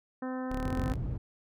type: harmonic tone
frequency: 257 Hz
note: C4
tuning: 31 cents flat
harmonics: 1 / 2 / 3 / 4 / 5 / 6 / 7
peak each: -34 / -40 / -44 / -46 / -48 / -50 / -51 dBFS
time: 0.22-0.93 s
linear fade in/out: 5 ms
type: exponential sweep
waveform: sawtooth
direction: up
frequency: 32.7 to 55 Hz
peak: -30 dBFS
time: 0.5-0.96 s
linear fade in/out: 20 ms
type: low-pass noise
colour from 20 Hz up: white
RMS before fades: -34 dBFS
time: 0.64-1.18 s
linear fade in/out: 10 ms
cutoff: 130 Hz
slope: 12 dB/octave
effects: none